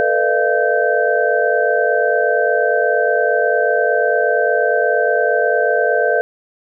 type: tone cluster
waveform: sine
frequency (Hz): 443.5 / 492 / 603 / 688 / 1550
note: A4 / B4 / D5 / F5 / G6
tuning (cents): +14 / -7 / +46 / -26 / -20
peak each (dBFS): -19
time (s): 0-6.21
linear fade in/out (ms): 0
effects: none